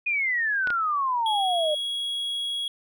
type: exponential sweep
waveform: sine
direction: down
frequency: 2489 to 590 Hz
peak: -22 dBFS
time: 0.06-1.75 s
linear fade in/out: 10 ms
type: clicks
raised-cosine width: 0.3 ms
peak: -16 dBFS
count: 2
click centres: 0.673 / 0.704 s
type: tone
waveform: triangle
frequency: 3322 Hz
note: G#7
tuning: in tune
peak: -25 dBFS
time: 1.26-2.68 s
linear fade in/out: 2 ms
effects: none